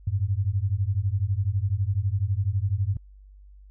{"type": "beating tone pair", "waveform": "sine", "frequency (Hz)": [92.7, 104.7], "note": ["F#2", "G#2"], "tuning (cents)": [4, 15], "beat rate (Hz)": 12, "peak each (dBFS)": -25, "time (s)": [0.07, 2.97], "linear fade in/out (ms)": 5, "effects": ["added 49 Hz sine -46 dBFS peak until 3.7 s"]}